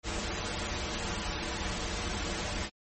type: noise with comb filter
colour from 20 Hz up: pink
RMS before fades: -34 dBFS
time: 0.03-2.7 s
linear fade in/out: 50 ms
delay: 7.5 ms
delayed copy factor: -0.9
effects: MP3 32 kbps